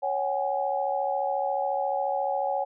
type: chord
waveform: sine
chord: C# suspended fourth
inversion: none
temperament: equal with one note detuned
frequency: 554.4 / 756.4 / 830.6 Hz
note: C#5 / F#5 / G#5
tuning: 0 / +38 / 0 cents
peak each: -29 dBFS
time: 0.02-2.65 s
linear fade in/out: 20 ms
effects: none